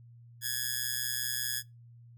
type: tone with amplitude modulation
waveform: 5% pulse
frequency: 1685 Hz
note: G#6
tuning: 25 cents sharp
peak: -17 dBFS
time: 0.41-1.63 s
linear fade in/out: 50 ms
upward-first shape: sine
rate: 125 Hz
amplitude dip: 75%
effects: noise-tail reverb RT60 0.2 s tail -22 dB re dry + added 118 Hz sine -51 dBFS peak until 2.17 s